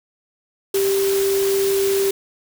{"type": "tone in noise", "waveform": "sine", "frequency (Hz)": 392, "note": "G4", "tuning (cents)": 0, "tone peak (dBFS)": -16, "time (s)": [0.74, 2.11], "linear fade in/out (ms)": 5, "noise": "white", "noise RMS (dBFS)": -27, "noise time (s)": [0.74, 2.11], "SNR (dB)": 8, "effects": []}